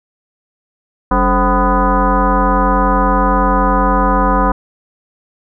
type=tone with frequency modulation; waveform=sine; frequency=523.3 Hz; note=C5; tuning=in tune; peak=-9 dBFS; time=1.11-4.52 s; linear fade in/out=5 ms; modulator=239 Hz; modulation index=3.1; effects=none